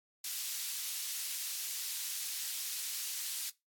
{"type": "high-pass noise", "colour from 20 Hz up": "pink", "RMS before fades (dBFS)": -39, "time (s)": [0.24, 3.5], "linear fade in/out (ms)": 5, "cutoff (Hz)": 4200, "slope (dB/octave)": 12, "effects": ["noise-tail reverb RT60 0.2 s tail -20 dB re dry", "AAC 64 kbps"]}